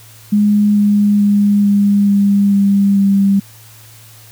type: tone with pitch steps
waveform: sine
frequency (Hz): 207.3 / 205.6 / 204 / 202.3 / 200.7 / 199.09 / 197.48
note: G#3 / G#3 / G#3 / G#3 / G3 / G3 / G3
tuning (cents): -3 / -17 / -31 / -45 / +41 / +27 / +13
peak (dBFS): -8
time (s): 0.32-3.4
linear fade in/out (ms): 10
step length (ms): 440
effects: added 111 Hz sine -41 dBFS peak until 4.31 s + white hiss -42 dBFS RMS until 4.31 s